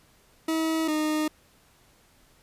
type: tone pair in turn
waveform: 40% pulse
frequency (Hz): 321.1 / 307.3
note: E4 / D#4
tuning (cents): -45 / -21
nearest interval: minor second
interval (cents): 76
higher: first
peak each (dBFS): -23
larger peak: neither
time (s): 0.48-0.88 / 0.88-1.28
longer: neither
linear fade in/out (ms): 5
effects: pink hiss -60 dBFS RMS until 2.42 s + resampled to 32000 Hz

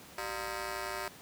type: ring-modulated tone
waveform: 10% pulse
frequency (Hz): 327.6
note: E4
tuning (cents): -11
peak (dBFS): -24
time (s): 0.18-1.08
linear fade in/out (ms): 2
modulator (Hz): 272
effects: pink hiss -52 dBFS RMS until 1.21 s + high-pass 100 Hz 12 dB/octave

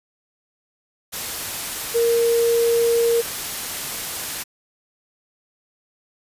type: tone in noise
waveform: sine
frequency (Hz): 466.2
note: A#4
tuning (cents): 0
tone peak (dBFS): -15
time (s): 1.94-3.22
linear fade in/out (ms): 20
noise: white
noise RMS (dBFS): -28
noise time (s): 1.12-4.44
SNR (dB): +10
effects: resampled to 32000 Hz

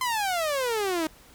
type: exponential sweep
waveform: sawtooth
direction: down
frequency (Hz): 1044 to 307.6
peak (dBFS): -21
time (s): 0.01-1.07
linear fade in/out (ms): 2
effects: pink hiss -53 dBFS RMS until 1.34 s

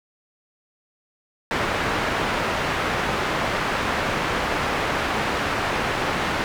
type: low-pass noise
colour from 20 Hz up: white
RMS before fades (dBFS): -24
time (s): 1.51-6.44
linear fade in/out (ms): 0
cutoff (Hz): 1700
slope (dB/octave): 12
effects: none

